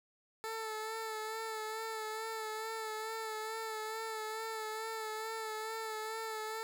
15% pulse tone with vibrato, 440 Hz, A4, in tune, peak -32 dBFS, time 0.44-6.63 s, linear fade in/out 0 ms, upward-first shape sine, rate 2.3 Hz, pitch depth 30 cents each way, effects none

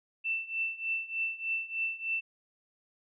sine tone with tremolo, 2671 Hz, E7, 22 cents sharp, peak -27 dBFS, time 0.24-2.21 s, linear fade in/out 20 ms, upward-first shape triangle, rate 3.3 Hz, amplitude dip 90%, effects none

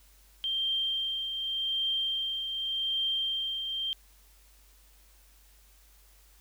sine tone with tremolo, 3164 Hz, G7, 15 cents sharp, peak -26 dBFS, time 0.44-3.93 s, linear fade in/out 0 ms, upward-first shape triangle, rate 0.86 Hz, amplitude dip 50%, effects added 49 Hz sine -58 dBFS peak until 6.4 s + white hiss -62 dBFS RMS until 6.4 s

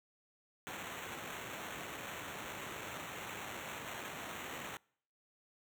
violet noise with sample-and-hold, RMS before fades -45 dBFS, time 0.67-4.77 s, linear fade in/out 0 ms, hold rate 4900 Hz, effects noise-tail reverb RT60 0.6 s tail -26 dB re dry + high-pass 80 Hz 12 dB/octave

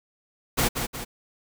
pink noise with echo, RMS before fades -22 dBFS, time 0.57-0.69 s, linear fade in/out 20 ms, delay 180 ms, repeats 2, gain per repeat -6 dB, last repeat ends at 1.05 s, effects none

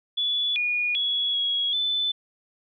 sine tone with pitch steps, 3432 / 2446 / 3364 / 3323 / 3511 Hz, A7 / D#7 / G#7 / G#7 / A7, -44 / -30 / +22 / 0 / -4 cents, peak -22 dBFS, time 0.17-2.12 s, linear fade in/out 10 ms, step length 390 ms, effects none

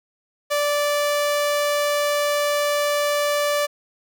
sawtooth tone, 584 Hz, D5, 10 cents flat, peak -15 dBFS, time 0.5-3.67 s, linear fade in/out 20 ms, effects none

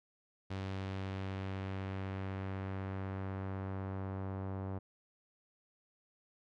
sawtooth tone with low-pass filter sweep, 96 Hz, G2, 36 cents flat, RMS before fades -40 dBFS, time 0.5-4.79 s, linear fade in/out 10 ms, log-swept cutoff 4100 to 970 Hz, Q 1, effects none

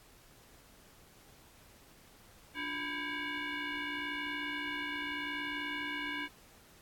sine tone with frequency modulation, 292.1 Hz, D4, 9 cents flat, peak -35 dBFS, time 2.54-6.29 s, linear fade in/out 50 ms, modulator 645 Hz, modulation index 4.1, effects pink hiss -60 dBFS RMS until 6.81 s + AAC 64 kbps

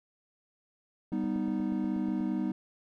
triangle chord, G augmented, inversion none, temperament equal with one note detuned, 196 / 246.1 / 311.1 Hz, G3 / B3 / D#4, 0 / -6 / 0 cents, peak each -31 dBFS, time 1.12-2.52 s, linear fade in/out 5 ms
click train, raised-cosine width 2 ms, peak -33 dBFS, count 10, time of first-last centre 1.12-2.206 s, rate 8.29 Hz
effects none

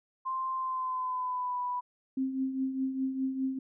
sine tone with pitch glide, 1046.5 to 987.8 Hz, C6 to B5, 0 to 0 cents, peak -30 dBFS, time 0.25-1.81 s, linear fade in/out 20 ms, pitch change -100 cents, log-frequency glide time 0.55-1.59 s
sine tone with tremolo, 264.4 Hz, C4, 18 cents sharp, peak -26 dBFS, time 2.17-3.59 s, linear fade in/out 5 ms, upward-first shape triangle, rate 4.9 Hz, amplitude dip 65%
effects none

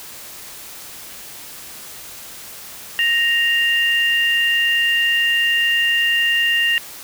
sine tone pair together, 1864.8 / 2794 Hz, A#6 / F7, 0 / 0 cents, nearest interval perfect fifth, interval 700 cents, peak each -17 dBFS, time 2.99-6.78 s, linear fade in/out 0 ms, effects white hiss -36 dBFS RMS until 7.03 s

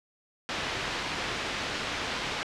white low-pass noise, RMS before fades -33 dBFS, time 0.49-2.43 s, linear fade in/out 0 ms, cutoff 3300 Hz, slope 12 dB/octave, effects low-pass 7000 Hz 12 dB/octave

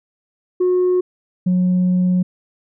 sine tone pair in turn, 363.4 / 181.7 Hz, F#4 / F#3, -31 / -31 cents, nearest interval octave, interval 1200 cents, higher first, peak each -11 dBFS, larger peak neither, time 0.6-1.01 / 1.46-2.23 s, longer second, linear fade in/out 10 ms, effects tanh soft clip ceiling -11 dBFS

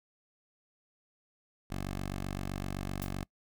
10% pulse tone, 47.78 Hz, G1, 44 cents flat, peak -27 dBFS, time 1.7-3.24 s, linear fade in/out 10 ms
blue noise with exponential decay, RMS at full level -39 dBFS, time 3.02-3.13 s, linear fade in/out 0 ms, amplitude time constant 22 ms
effects noise-tail reverb RT60 0.1 s tail -25 dB re dry

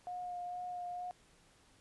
sine tone with vibrato, 715 Hz, F5, 41 cents sharp, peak -39 dBFS, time 0.07-1.11 s, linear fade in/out 0 ms, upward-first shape sine, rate 2.2 Hz, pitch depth 15 cents each way, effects pink hiss -66 dBFS RMS until 1.8 s + resampled to 24000 Hz

